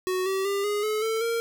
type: tone with pitch steps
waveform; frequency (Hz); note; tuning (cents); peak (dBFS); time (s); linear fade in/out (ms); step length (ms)
square; 370.2 / 384.1 / 398.6 / 413.6 / 429.2 / 445.4 / 462.1; F#4 / G4 / G4 / G#4 / A4 / A4 / A#4; +1 / -35 / +29 / -7 / -43 / +21 / -15; -25; 0.07-1.4; 0; 190
effects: none